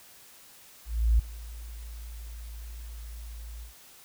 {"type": "tone with ADSR envelope", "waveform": "sine", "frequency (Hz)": 56.4, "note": "A1", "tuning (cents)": 44, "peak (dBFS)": -17, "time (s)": [0.85, 3.74], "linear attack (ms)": 340, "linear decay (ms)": 9, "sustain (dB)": -21, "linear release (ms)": 120, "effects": ["white hiss -53 dBFS RMS until 4.04 s"]}